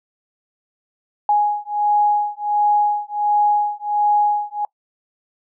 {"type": "beating tone pair", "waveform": "sine", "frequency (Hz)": [830.6, 832], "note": ["G#5", "G#5"], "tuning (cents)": [0, 3], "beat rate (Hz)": 1.4, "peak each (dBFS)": -18, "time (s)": [1.29, 4.65], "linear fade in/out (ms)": 2, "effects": ["noise-tail reverb RT60 0.1 s tail -24 dB re dry"]}